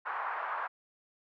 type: band-pass noise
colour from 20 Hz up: pink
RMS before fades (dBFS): -36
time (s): 0.05-0.68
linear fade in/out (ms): 20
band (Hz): 860 to 1500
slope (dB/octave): 24
effects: none